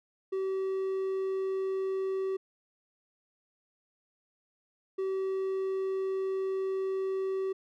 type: tone pair in turn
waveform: triangle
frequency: 382.9 / 382.9 Hz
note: G4 / G4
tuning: -41 / -41 cents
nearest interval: unison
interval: 0 cents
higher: neither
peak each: -27 dBFS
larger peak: neither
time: 0.32-2.37 / 4.98-7.53 s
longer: second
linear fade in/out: 10 ms
effects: none